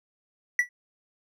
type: tone with exponential decay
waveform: triangle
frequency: 1954 Hz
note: B6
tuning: 19 cents flat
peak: -13 dBFS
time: 0.59-0.69 s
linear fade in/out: 2 ms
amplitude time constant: 20 ms
effects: none